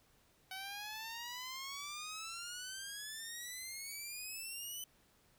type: exponential sweep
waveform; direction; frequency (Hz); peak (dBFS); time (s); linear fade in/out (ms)
10% pulse; up; 752 to 3033; -35; 0.51-4.84; 2
effects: pink hiss -70 dBFS RMS until 5.38 s